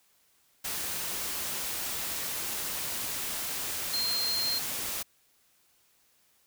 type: tone in noise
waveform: sine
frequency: 4186 Hz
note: C8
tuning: in tune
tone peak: -28 dBFS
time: 3.93-4.59 s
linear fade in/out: 10 ms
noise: white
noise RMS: -34 dBFS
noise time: 0.64-5.03 s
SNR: +3 dB
effects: white hiss -67 dBFS RMS until 6.46 s